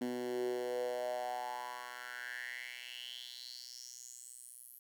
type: tone with high-pass filter sweep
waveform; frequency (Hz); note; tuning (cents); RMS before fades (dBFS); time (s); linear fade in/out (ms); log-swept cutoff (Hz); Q
10% pulse; 123.47; B2; 0; -42; 0.01-4.79; 5; 260 to 12000; 5.8
effects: none